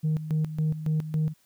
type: tone with tremolo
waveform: sine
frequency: 155.56 Hz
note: D#3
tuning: in tune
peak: -20 dBFS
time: 0.03-1.34 s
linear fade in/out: 20 ms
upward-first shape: square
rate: 3.6 Hz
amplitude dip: 75%
effects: tanh soft clip ceiling -20 dBFS + white hiss -65 dBFS RMS until 1.45 s